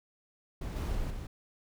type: noise with level steps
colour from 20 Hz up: brown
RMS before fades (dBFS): -36 / -32 / -34 / -39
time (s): 0.61-1.27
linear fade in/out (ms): 5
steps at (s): 0.76 / 0.95 / 1.1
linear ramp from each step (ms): 5
effects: none